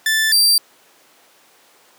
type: tone pair in turn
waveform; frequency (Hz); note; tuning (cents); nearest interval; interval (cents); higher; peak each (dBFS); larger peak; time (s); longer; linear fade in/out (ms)
sawtooth; 1760 / 4699; A6 / D8; 0 / 0; octave + perfect fourth; 1700; second; -11 / -8; second; 0.06-0.32 / 0.32-0.58; neither; 2
effects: pink hiss -51 dBFS RMS until 1.98 s + high-pass 400 Hz 12 dB/octave